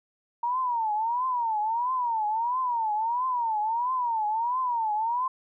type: tone with vibrato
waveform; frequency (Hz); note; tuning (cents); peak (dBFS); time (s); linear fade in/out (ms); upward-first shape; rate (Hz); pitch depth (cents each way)
sine; 932.3; A#5; 0; -24; 0.43-5.28; 5; triangle; 1.5; 200
effects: none